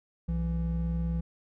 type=tone pair together; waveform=triangle; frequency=62.39 / 167.2 Hz; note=B1 / E3; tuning=+18 / +25 cents; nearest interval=octave + perfect fourth; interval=1707 cents; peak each=-28 dBFS; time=0.28-1.21 s; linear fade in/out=10 ms; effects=none